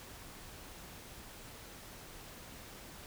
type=silence; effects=pink hiss -51 dBFS RMS until 3.06 s